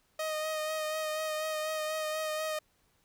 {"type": "tone with vibrato", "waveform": "sawtooth", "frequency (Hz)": 622.3, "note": "D#5", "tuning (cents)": 0, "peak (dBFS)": -28, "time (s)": [0.19, 2.59], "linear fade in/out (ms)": 5, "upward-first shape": "sine", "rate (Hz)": 4.1, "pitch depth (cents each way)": 21, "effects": ["pink hiss -71 dBFS RMS until 3.04 s"]}